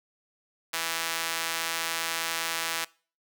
sawtooth tone with high-pass filter, 164.81 Hz, E3, in tune, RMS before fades -31 dBFS, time 0.73-2.85 s, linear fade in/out 10 ms, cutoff 1400 Hz, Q 0.58, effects noise-tail reverb RT60 0.4 s tail -23 dB re dry

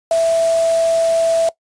sine tone in noise, 661 Hz, E5, 5 cents sharp, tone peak -11 dBFS, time 0.11-1.49 s, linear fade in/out 2 ms, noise white, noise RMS -29 dBFS, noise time 0.11-1.49 s, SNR +15 dB, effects noise-tail reverb RT60 0.1 s tail -19 dB re dry + resampled to 22050 Hz

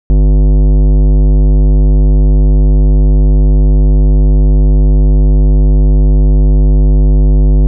sine tone with tanh clipping, 50 Hz, G1, 35 cents sharp, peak -6 dBFS, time 0.1-7.67 s, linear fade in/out 0 ms, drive 16 dB, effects none

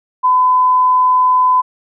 sine tone, 1010 Hz, B5, 39 cents sharp, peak -8 dBFS, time 0.23-1.62 s, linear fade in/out 20 ms, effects none

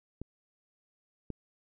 clicks, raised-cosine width 3 ms, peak -26 / -24 dBFS, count 2, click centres 0.216 / 1.303 s, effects none

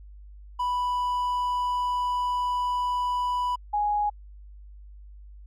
triangle / sine tone pair in turn, 987.8 / 830.6 Hz, B5 / G#5, 0 / 0 cents, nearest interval minor third, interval 300 cents, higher first, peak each -22 dBFS, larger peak neither, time 0.59-3.56 / 3.73-4.1 s, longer first, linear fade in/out 10 ms, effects added 50 Hz sine -43 dBFS peak until 5.46 s

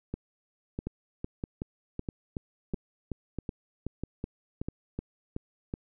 two click trains, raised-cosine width 3 ms, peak -20 / -20 dBFS, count 8 / 14, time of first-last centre 0.14-4.685 / 0.87-5.739 s, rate 1.54 / 2.67 Hz, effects none

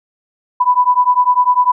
sine beating tone pair, 987.8 / 997.8 Hz, B5 / B5, 0 / +17 cents, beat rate 10 Hz, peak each -12 dBFS, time 0.6-1.72 s, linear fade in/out 10 ms, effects none

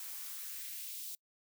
blue noise with high-pass filter sweep, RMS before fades -44 dBFS, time 0-1.15 s, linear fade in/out 2 ms, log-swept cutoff 740 to 3900 Hz, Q 1.3, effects noise-tail reverb RT60 0.1 s tail -26 dB re dry

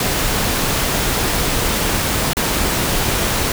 pink noise with dropouts, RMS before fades -18 dBFS, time 0-3.52 s, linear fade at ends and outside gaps 2 ms, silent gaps 2.333-2.368 s, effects none

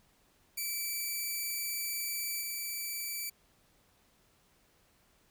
5% pulse tone with level steps, 2318 Hz, D7, 23 cents flat, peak -24 / -26 dBFS, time 0.57-3.3 s, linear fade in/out 10 ms, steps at 2.41 s, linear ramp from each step 5 ms, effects pink hiss -68 dBFS RMS until 5.3 s

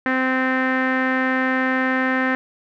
sawtooth tone with low-pass filter, 259.5 Hz, C4, 14 cents flat, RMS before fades -20 dBFS, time 0.06-2.35 s, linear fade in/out 0 ms, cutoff 1800 Hz, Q 5.3, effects none

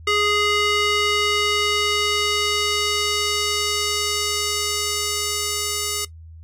square tone with band-pass filter sweep, 415.1 Hz, G#4, 1 cent flat, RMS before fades -22 dBFS, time 0.07-6.05 s, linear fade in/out 5 ms, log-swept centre 2400 to 8200 Hz, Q 0.88, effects noise-tail reverb RT60 0.1 s tail -17 dB re dry + added 81 Hz sine -38 dBFS peak until 6.43 s

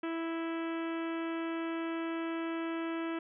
harmonic tone with a mistuned harmonic, 329.6 Hz, E4, in tune, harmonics 1 / 2 / 3 / 4 / 5 / 6 / 7 / 8 / 9 / 10, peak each -34 / -44 / -46 / -45 / -48 / -51 / -52 / -51 / -56 / -58 dBFS, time 0.03-3.19 s, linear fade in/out 5 ms, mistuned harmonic 9, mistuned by +23 cents, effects none

